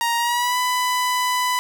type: tone with pitch glide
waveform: sawtooth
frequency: 936 to 997.4 Hz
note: A#5 to B5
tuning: +7 to +17 cents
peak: -15 dBFS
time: 0.01-1.59 s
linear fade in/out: 0 ms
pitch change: +110 cents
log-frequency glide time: 0.17-0.58 s
effects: none